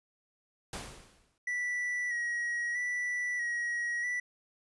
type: noise with exponential decay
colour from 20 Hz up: pink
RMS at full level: -37 dBFS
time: 0.73-1.38 s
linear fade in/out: 2 ms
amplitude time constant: 140 ms
type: tone with vibrato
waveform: triangle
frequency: 1933 Hz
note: B6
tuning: 38 cents flat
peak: -29 dBFS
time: 1.47-4.2 s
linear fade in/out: 5 ms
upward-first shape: square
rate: 0.78 Hz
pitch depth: 28 cents each way
effects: resampled to 24000 Hz